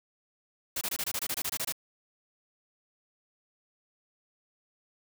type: noise bursts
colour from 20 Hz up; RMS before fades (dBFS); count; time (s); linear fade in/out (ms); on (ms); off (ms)
white; -32; 13; 0.76-1.724; 5; 52; 24
effects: none